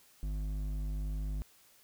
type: tone with hard clipping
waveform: triangle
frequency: 50.7 Hz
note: G#1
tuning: 41 cents flat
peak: -35 dBFS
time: 0.23-1.42 s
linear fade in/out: 0 ms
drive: 13 dB
effects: white hiss -63 dBFS RMS until 1.83 s